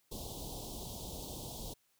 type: band-stop noise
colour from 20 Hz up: pink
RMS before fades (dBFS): -44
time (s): 0.11-1.74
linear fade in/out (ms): 10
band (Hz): 930 to 3200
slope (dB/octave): 48
effects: white hiss -74 dBFS RMS until 1.99 s